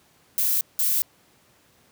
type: noise bursts at uneven times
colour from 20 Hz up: violet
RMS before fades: -22 dBFS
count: 2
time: 0.38-0.61 / 0.79-1.02 s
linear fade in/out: 0 ms
effects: pink hiss -59 dBFS RMS until 1.91 s + high-pass 100 Hz 12 dB/octave